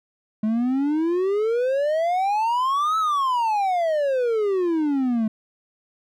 triangle exponential two-way sweep, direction up then down, 211.3 to 1318 to 213.8 Hz, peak -17 dBFS, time 0.43-5.28 s, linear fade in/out 5 ms, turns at 2.98 s, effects none

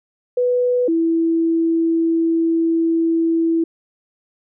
sine tone pair in turn, 493.9 / 329.6 Hz, B4 / E4, 0 / 0 cents, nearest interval perfect fifth, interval 700 cents, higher first, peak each -14 dBFS, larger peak neither, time 0.37-0.88 / 0.88-3.64 s, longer second, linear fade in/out 5 ms, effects none

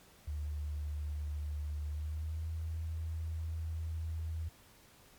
sine tone with pitch glide, 74.5 to 80.77 Hz, D2 to E2, +25 to -35 cents, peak -35 dBFS, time 0.27-4.49 s, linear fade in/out 10 ms, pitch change +140 cents, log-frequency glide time 1.87-2.5 s, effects pink hiss -61 dBFS RMS until 5.18 s + MP3 96 kbps

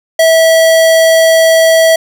square tone, 651 Hz, E5, 22 cents flat, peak -5 dBFS, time 0.19-1.96 s, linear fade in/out 5 ms, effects none

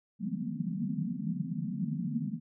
pink band-pass noise, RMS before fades -34 dBFS, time 0.19-2.4 s, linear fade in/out 50 ms, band 150 to 250 Hz, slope 96 dB/octave, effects none

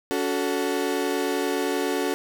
35% pulse chord, F# minor, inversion second, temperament equal with one note detuned, 283 / 370 / 440 Hz, C#4 / F#4 / A4, +36 / 0 / 0 cents, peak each -26 dBFS, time 0.11-2.14 s, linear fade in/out 0 ms, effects none

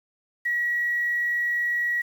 sine tone, 1918 Hz, A#6, 49 cents sharp, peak -22 dBFS, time 0.45-2.02 s, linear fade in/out 10 ms, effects 8-bit

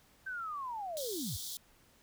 sine linear sweep, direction down, 1569 to 67.8 Hz, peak -37 dBFS, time 0.26-1.37 s, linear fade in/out 10 ms
pink high-pass noise, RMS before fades -42 dBFS, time 0.97-1.57 s, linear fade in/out 0 ms, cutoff 3300 Hz, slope 96 dB/octave
effects pink hiss -65 dBFS RMS until 2.02 s

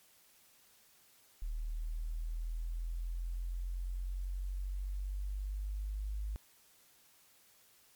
sine exponential sweep, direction up, 38.47 to 52 Hz, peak -35 dBFS, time 1.42-6.36 s, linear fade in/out 0 ms, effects white hiss -65 dBFS RMS until 7.95 s + MP3 96 kbps

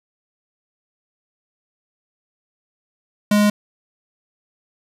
square tone, 207.7 Hz, G#3, in tune, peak -13 dBFS, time 3.31-3.5 s, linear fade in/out 5 ms, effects resampled to 32000 Hz + 7-bit

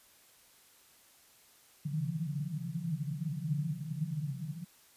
pink band-pass noise, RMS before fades -36 dBFS, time 1.85-4.65 s, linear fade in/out 10 ms, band 140 to 170 Hz, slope 96 dB/octave, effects white hiss -62 dBFS RMS until 4.96 s + resampled to 32000 Hz

